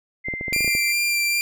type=tone with tremolo; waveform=sine; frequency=2085 Hz; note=C7; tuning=7 cents flat; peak=-25 dBFS; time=0.24-0.93 s; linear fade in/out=20 ms; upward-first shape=sine; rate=4.8 Hz; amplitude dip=35%
type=clicks; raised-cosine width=2 ms; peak=-18 dBFS; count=10; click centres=0.285 / 0.338 / 0.411 / 0.482 / 0.526 / 0.563 / 0.607 / 0.646 / 0.678 / 0.751 s
type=tone with vibrato; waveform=sawtooth; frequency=2372 Hz; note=D7; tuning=17 cents sharp; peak=-16 dBFS; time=0.53-1.41 s; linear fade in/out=0 ms; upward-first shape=sine; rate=2.5 Hz; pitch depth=11 cents each way
effects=none